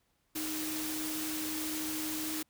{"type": "tone in noise", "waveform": "sine", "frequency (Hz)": 311.1, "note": "D#4", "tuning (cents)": 0, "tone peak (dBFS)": -37, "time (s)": [0.35, 2.43], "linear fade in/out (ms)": 10, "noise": "white", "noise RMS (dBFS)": -38, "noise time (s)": [0.35, 2.43], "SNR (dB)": -2, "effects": ["pink hiss -75 dBFS RMS until 2.49 s"]}